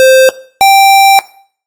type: tone pair in turn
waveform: square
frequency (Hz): 523.3 / 784.1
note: C5 / G5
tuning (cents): 0 / 0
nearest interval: perfect fifth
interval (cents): 700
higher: second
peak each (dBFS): -3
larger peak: neither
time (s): 0-0.29 / 0.61-1.19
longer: second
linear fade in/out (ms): 0
effects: noise-tail reverb RT60 0.5 s tail -18 dB re dry + AAC 64 kbps